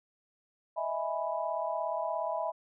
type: chord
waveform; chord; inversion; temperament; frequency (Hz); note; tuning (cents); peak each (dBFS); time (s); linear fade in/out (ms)
sine; E major seventh; third; equal; 622.3 / 659.3 / 830.6 / 987.8; D#5 / E5 / G#5 / B5; 0 / 0 / 0 / 0; -37 / -34 / -38 / -36; 0.76-2.52; 20
effects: none